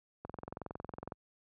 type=click train; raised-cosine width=1 ms; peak=-27 dBFS; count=20; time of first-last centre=0.25-1.122 s; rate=21.8 Hz; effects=high-pass 60 Hz 12 dB/octave